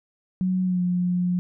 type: tone with pitch glide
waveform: sine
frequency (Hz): 184.9 to 178.7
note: F#3 to F3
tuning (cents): -1 to +40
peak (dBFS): -20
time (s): 0.41-1.39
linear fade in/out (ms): 0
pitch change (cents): -59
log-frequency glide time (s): 0.64-0.81
effects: none